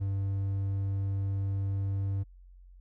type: tone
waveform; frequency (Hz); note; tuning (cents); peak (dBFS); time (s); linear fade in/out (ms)
triangle; 98; G2; 0; -26; 0-2.24; 20
effects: added 45 Hz sine -50 dBFS peak until 2.8 s